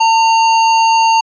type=tone with sample-and-hold; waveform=sine; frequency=902 Hz; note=A5; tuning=43 cents sharp; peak=-7 dBFS; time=0-1.21 s; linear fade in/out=10 ms; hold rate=3675 Hz; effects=resampled to 16000 Hz